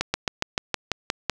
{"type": "slowing click train", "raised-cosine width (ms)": 0.2, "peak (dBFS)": -5, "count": 9, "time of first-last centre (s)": [0.01, 1.297], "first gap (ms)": 130, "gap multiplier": 1.06, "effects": []}